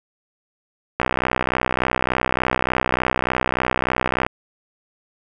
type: click train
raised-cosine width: 0.5 ms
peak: -3 dBFS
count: 208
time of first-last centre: 1-4.265 s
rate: 63.4 Hz
effects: none